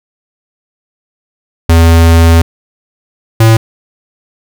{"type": "tone pair in turn", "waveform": "square", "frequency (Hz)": [82.9, 112.4], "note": ["E2", "A2"], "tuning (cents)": [10, 37], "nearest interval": "perfect fourth", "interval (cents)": 527, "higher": "second", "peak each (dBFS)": -3, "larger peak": "neither", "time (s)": [[1.69, 2.42], [3.4, 3.57]], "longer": "first", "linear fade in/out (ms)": 5, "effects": []}